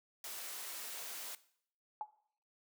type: noise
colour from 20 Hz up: white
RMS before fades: -45 dBFS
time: 0.24-1.35 s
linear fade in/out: 2 ms
type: tone with exponential decay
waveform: sine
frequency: 850 Hz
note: G#5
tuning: 40 cents sharp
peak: -33 dBFS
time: 2.01-2.09 s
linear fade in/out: 1 ms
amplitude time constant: 16 ms
effects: noise-tail reverb RT60 0.6 s tail -17 dB re dry + high-pass 400 Hz 12 dB/octave